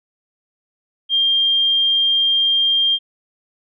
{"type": "tone", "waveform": "sine", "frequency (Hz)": 3198, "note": "G7", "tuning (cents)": 34, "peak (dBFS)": -13, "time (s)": [1.09, 2.99], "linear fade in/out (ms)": 50, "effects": []}